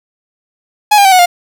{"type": "tone with pitch steps", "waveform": "45% pulse", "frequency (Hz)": [840, 803.9, 769.4, 736.3, 704.7], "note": ["G#5", "G5", "G5", "F#5", "F5"], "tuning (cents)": [19, 43, -33, -9, 15], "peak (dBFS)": -4, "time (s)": [0.91, 1.26], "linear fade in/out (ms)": 10, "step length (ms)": 70, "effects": []}